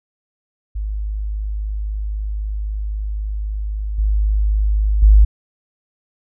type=tone with level steps; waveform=sine; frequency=51.9 Hz; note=G#1; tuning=in tune; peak=-20 / -13 / -5 dBFS; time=0.75-5.25 s; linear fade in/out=10 ms; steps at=3.98 / 5.02 s; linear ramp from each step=10 ms; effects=none